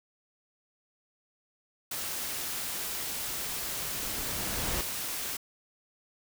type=noise; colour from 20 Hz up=white; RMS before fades=-35 dBFS; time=1.91-5.37 s; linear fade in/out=5 ms
type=noise with exponential growth; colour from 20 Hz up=pink; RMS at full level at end=-32 dBFS; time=2.05-4.81 s; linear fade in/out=2 ms; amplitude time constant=600 ms
effects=none